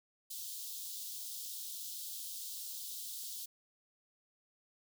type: high-pass noise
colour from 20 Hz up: white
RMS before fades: -44 dBFS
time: 0.3-3.46 s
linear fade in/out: 10 ms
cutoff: 3300 Hz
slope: 48 dB/octave
effects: none